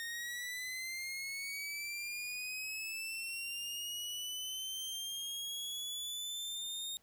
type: linear sweep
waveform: sawtooth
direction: up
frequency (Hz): 1841 to 3700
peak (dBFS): -36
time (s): 0-6.97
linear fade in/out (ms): 0
effects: pink hiss -70 dBFS RMS until 7.02 s